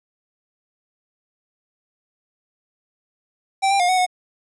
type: tone with pitch steps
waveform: square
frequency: 778 / 793 / 712 / 742 / 730 Hz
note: G5 / G5 / F5 / F#5 / F#5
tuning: -13 / +20 / +33 / +5 / -24 cents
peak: -16 dBFS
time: 3.62-4.065 s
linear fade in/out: 20 ms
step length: 89 ms
effects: resampled to 24000 Hz + 9-bit